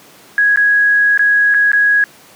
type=tone with dropouts; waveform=sine; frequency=1661.2 Hz; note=G#6; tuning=in tune; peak=-8 dBFS; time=0.38-2.04 s; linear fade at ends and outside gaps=1 ms; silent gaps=0.56-0.573 / 1.176-1.193 / 1.541-1.545 / 1.718-1.732 s; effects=pink hiss -42 dBFS RMS until 2.35 s + high-pass 200 Hz 12 dB/octave